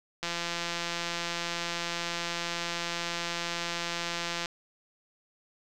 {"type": "click train", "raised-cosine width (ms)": 0.2, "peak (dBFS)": -15, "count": 724, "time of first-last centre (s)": [0.23, 4.458], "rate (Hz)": 171, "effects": []}